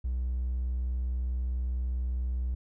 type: tone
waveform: triangle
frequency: 62.3 Hz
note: B1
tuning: 16 cents sharp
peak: -25 dBFS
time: 0.04-2.55 s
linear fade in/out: 10 ms
effects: tanh soft clip ceiling -23 dBFS